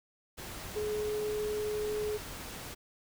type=tone in noise; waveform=sine; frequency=423.1 Hz; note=G#4; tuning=32 cents sharp; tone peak=-31 dBFS; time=0.75-2.18 s; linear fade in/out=20 ms; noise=pink; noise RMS=-43 dBFS; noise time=0.37-2.75 s; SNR=+9 dB; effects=none